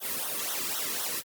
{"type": "noise with flanger", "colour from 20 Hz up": "white", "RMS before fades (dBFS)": -32, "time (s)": [0, 1.23], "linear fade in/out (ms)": 50, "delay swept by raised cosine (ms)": [0.41, 1.38], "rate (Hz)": 3.9, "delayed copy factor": -1, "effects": ["Opus 32 kbps"]}